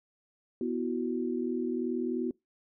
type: chord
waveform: sine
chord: B suspended fourth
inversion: none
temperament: equal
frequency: 246.9 / 329.6 / 370 Hz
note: B3 / E4 / F#4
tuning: 0 / 0 / 0 cents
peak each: -32 / -35 / -33 dBFS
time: 0.61-2.31 s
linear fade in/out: 2 ms
effects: noise-tail reverb RT60 0.2 s tail -25 dB re dry